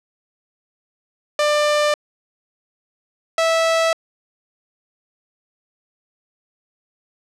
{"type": "tone pair in turn", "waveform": "sawtooth", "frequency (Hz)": [595, 654.9], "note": ["D5", "E5"], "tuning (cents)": [22, -11], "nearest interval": "major second", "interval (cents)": 167, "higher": "second", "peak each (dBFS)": -11, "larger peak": "neither", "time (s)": [[1.39, 1.94], [3.38, 3.93]], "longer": "neither", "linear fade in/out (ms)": 2, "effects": ["low-pass 7000 Hz 12 dB/octave"]}